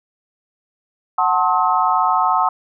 sine chord, F# diminished seventh, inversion none, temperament just, 740 / 888 / 1065.6 / 1278.7 Hz, F#5 / A5 / C6 / Eb6, 0 / +16 / +31 / +47 cents, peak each -19 dBFS, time 1.18-2.49 s, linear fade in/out 5 ms, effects none

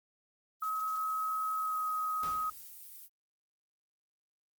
violet noise, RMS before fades -49 dBFS, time 0.6-3.09 s, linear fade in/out 50 ms
sine tone with pitch glide, 1277 to 1263.1 Hz, D#6 to D#6, +45 to +26 cents, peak -31 dBFS, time 0.62-2.5 s, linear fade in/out 5 ms, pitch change -19 cents, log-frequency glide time 1.58-1.82 s
pink noise with exponential decay, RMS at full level -44 dBFS, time 2.23-2.74 s, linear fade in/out 2 ms, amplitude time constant 110 ms
effects Opus 24 kbps

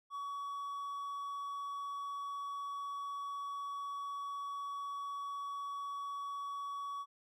triangle tone, 1129 Hz, C#6, 31 cents sharp, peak -37 dBFS, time 0.1-7.06 s, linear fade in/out 50 ms, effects none

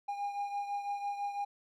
triangle beating tone pair, 809 / 815 Hz, G#5 / G#5, -46 / -33 cents, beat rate 6 Hz, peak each -33 / -40 dBFS, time 0.08-1.45 s, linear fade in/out 10 ms, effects none

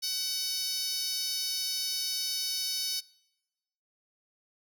10% pulse tone with high-pass filter, 751 Hz, F#5, 26 cents sharp, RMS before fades -32 dBFS, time 0.02-3.01 s, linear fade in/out 20 ms, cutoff 5200 Hz, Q 2.8, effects noise-tail reverb RT60 1.0 s tail -25 dB re dry

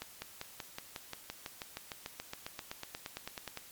accelerating click train, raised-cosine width 0.2 ms, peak -22 dBFS, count 26, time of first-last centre 0.02-3.574 s, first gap 200 ms, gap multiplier 0.97, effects white hiss -54 dBFS RMS until 3.71 s + MP3 96 kbps

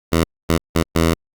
10% pulse tone bursts at uneven times, 82.41 Hz, E2, in tune, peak -5 dBFS, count 4, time 0.12-0.24 / 0.49-0.58 / 0.75-0.83 / 0.95-1.14 s, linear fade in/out 10 ms, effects Opus 48 kbps

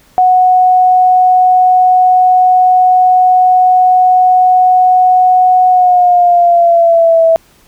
sine tone with pitch glide, 736 to 655.7 Hz, F#5 to E5, -9 to -9 cents, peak -4 dBFS, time 0.18-7.36 s, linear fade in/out 0 ms, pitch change -200 cents, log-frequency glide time 5.69-7.24 s, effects pink hiss -47 dBFS RMS until 7.67 s

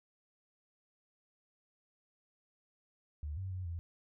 sine tone with pitch steps, 74.4 / 94.9 / 92.3 / 84.6 Hz, D2 / F#2 / F#2 / E2, +23 / +44 / -4 / +45 cents, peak -37 dBFS, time 3.23-3.79 s, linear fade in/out 0 ms, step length 140 ms, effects none

